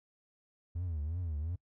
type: tone with vibrato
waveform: triangle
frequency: 81.6 Hz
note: E2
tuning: 17 cents flat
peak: -31 dBFS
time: 0.75-1.56 s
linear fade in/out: 10 ms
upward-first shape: triangle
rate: 2.8 Hz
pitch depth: 220 cents each way
effects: noise-tail reverb RT60 0.1 s tail -24 dB re dry + tanh soft clip ceiling -27 dBFS